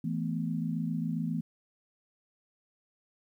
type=chord; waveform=sine; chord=E suspended fourth; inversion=none; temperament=just; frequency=164.81 / 219.8 / 247.2 Hz; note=E3 / A3 / B3; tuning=0 / -2 / +2 cents; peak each=-32 / -35 / -35 dBFS; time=0.04-1.41 s; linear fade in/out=5 ms; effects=11-bit